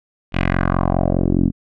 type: tone with low-pass filter sweep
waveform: 10% pulse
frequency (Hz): 44.91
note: F1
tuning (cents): +49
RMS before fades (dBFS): -17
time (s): 0.32-1.52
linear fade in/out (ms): 50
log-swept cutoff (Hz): 2900 to 240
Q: 2.6
effects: none